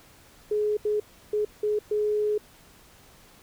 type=tone bursts at uneven times; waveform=sine; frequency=421.2 Hz; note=G#4; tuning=24 cents sharp; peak=-22 dBFS; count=5; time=0.51-0.77 / 0.85-1 / 1.33-1.45 / 1.63-1.79 / 1.91-2.38 s; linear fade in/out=5 ms; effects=pink hiss -54 dBFS RMS until 3.42 s